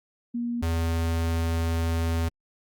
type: tone pair in turn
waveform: sine / square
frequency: 237.9 / 82.74 Hz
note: A#3 / E2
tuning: +35 / +7 cents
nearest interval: octave + tritone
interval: 1828 cents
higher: first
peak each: -26 / -24 dBFS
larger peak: second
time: 0.34-0.62 / 0.62-2.29 s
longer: second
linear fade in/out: 10 ms
effects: Opus 48 kbps